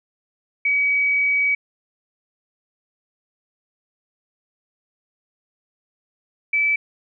sine tone pair in turn, 2271 / 2308 Hz, C#7 / D7, +41 / -31 cents, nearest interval unison, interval 28 cents, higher second, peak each -16 dBFS, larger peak neither, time 0.65-1.55 / 6.53-6.76 s, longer first, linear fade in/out 5 ms, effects none

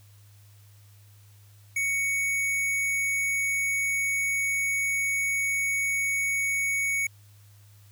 square tone, 2229 Hz, C#7, 9 cents sharp, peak -25 dBFS, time 1.76-7.07 s, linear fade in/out 5 ms, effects added 102 Hz sine -51 dBFS peak until 7.91 s + white hiss -61 dBFS RMS until 7.91 s

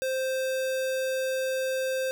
square tone, 523.3 Hz, C5, in tune, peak -27 dBFS, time 0.02-2.11 s, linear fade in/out 0 ms, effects none

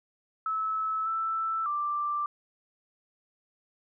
sine tone with pitch steps, 1301 / 1324 / 1178 Hz, E6 / E6 / D6, -23 / +7 / +5 cents, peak -27 dBFS, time 0.46-2.26 s, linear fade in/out 2 ms, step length 600 ms, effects none

